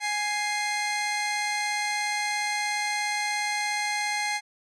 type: tone pair together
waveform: sawtooth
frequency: 830.6 / 2095 Hz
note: G#5 / C7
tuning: 0 / +2 cents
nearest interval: octave + major third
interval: 1602 cents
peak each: -25 dBFS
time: 0-4.41 s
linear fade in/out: 50 ms
effects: resampled to 22050 Hz